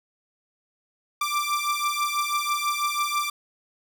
sawtooth beating tone pair, 1174.7 / 1180.8 Hz, D6 / D6, 0 / +9 cents, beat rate 6.1 Hz, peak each -23 dBFS, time 1.21-3.3 s, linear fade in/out 5 ms, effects none

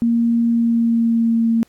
sine tone with pitch glide, 233.1 to 228.4 Hz, A#3 to A#3, 0 to -35 cents, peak -13 dBFS, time 0.02-1.63 s, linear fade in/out 0 ms, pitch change -35 cents, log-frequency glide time 0.48-1.5 s, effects pink hiss -57 dBFS RMS until 1.68 s + AAC 64 kbps

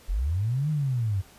sine linear two-way sweep, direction up then down, 37.37 to 156.4 to 91.2 Hz, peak -23 dBFS, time 0.08-1.22 s, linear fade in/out 20 ms, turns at 0.7 s, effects pink hiss -53 dBFS RMS until 1.38 s + resampled to 32000 Hz

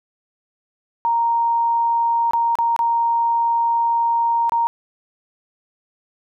sine tone with dropouts, 931 Hz, A#5, 2 cents flat, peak -15 dBFS, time 1.05-4.67 s, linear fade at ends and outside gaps 0 ms, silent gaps 2.31-2.334 / 2.554-2.587 / 2.763-2.791 / 4.495-4.521 s, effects none

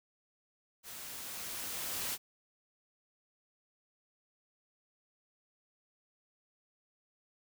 white noise with level ramp, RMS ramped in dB -47 to -36 dBFS, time 0.83-2.18 s, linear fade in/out 50 ms, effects none

